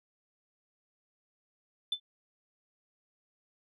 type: tone with exponential decay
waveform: sine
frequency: 3520 Hz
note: A7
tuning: in tune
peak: -23 dBFS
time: 1.92-2 s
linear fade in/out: 5 ms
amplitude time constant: 16 ms
effects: tanh soft clip ceiling -25 dBFS